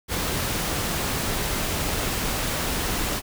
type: noise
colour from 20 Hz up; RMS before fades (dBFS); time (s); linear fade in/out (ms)
pink; -26; 0.08-3.22; 50
effects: none